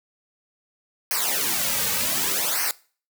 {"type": "noise with flanger", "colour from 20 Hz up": "white", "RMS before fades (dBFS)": -24, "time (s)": [1.11, 2.71], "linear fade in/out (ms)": 0, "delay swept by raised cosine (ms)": [0.27, 2.97], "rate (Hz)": 0.66, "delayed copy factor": -1, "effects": ["noise-tail reverb RT60 0.4 s tail -21 dB re dry"]}